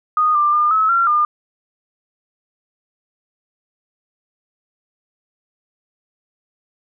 sine tone with pitch steps, 1236 / 1188 / 1207 / 1292 / 1370 / 1207 Hz, D#6 / D6 / D6 / E6 / F6 / D6, -12 / +20 / +47 / -35 / -34 / +47 cents, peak -12 dBFS, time 0.17-1.25 s, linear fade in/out 2 ms, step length 180 ms, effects none

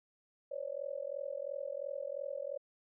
sine tone with amplitude modulation, 560 Hz, C#5, 18 cents sharp, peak -33 dBFS, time 0.51-2.58 s, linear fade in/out 10 ms, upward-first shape sine, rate 42.9 Hz, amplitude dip 100%, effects none

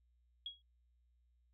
sine tone with exponential decay, 3311 Hz, G#7, 6 cents flat, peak -38 dBFS, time 0.46-0.62 s, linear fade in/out 2 ms, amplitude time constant 34 ms, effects added 60 Hz sine -70 dBFS peak until 1.53 s

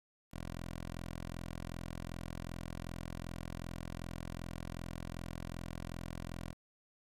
10% pulse tone, 42.62 Hz, F1, 41 cents flat, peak -33 dBFS, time 0.31-6.55 s, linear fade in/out 50 ms, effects resampled to 32000 Hz + 10-bit

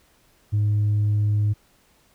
triangle tone with tanh clipping, 104.5 Hz, G#2, 11 cents sharp, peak -18 dBFS, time 0.52-1.54 s, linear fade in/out 20 ms, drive 6 dB, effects pink hiss -60 dBFS RMS until 2.14 s

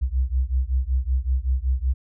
sine beating tone pair, 62 / 67.3 Hz, B1 / C2, +7 / +49 cents, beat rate 5.3 Hz, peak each -22 / -23 dBFS, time 0.01-1.94 s, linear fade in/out 20 ms, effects none

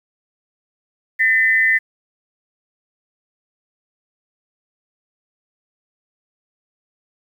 sine tone pair together, 1800 / 2016 Hz, A6 / B6, +39 / +35 cents, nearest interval major second, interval 196 cents, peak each -15 dBFS, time 1.19-1.79 s, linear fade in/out 20 ms, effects 8-bit

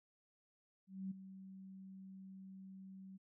sine tone with ADSR envelope, 191 Hz, G3, 45 cents flat, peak -39 dBFS, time 0.87-3.18 s, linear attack 240 ms, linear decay 10 ms, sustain -12 dB, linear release 20 ms, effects none

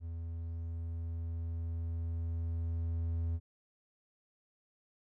triangle tone with level ramp, 83.2 Hz, E2, 17 cents sharp, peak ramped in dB -36 to -29 dBFS, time 0-3.4 s, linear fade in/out 50 ms, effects none

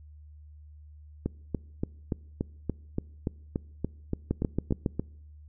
two click trains, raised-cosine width 3 ms, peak -15 / -13 dBFS, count 14 / 5, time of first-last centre 1.26-4.996 / 4.31-4.862 s, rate 3.48 / 7.25 Hz, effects noise-tail reverb RT60 0.8 s tail -25 dB re dry + added 75 Hz sine -47 dBFS peak until 5.48 s

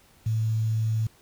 sine tone with quantisation, 110.8 Hz, A2, 13 cents sharp, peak -22 dBFS, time 0.26-1.07 s, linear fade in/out 5 ms, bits 8, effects pink hiss -58 dBFS RMS until 1.21 s

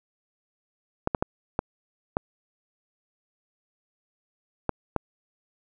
clicks, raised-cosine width 1 ms, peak -9 dBFS, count 7, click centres 1.074 / 1.148 / 1.225 / 1.591 / 2.169 / 4.693 / 4.963 s, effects none

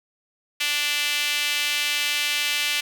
sawtooth tone with high-pass filter, 293.2 Hz, D4, 3 cents flat, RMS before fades -24 dBFS, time 0.6-2.81 s, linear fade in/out 10 ms, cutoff 2600 Hz, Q 2.3, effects none

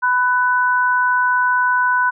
sine tone pair together, 997.1 / 1494 Hz, B5 / F#6, +16 / +16 cents, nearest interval perfect fifth, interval 700 cents, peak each -16 dBFS, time 0.02-2.11 s, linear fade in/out 20 ms, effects none

